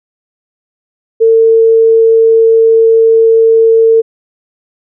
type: tone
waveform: sine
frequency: 451.2 Hz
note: A4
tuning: 44 cents sharp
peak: -3 dBFS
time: 1.2-4.02 s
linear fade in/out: 20 ms
effects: none